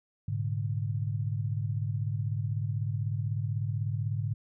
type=tone cluster; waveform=sine; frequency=105.3 / 121.4 / 145.4 Hz; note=G#2 / B2 / D3; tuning=+24 / -29 / -17 cents; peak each=-30 / -37 / -34 dBFS; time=0.28-4.34 s; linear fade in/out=5 ms; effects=none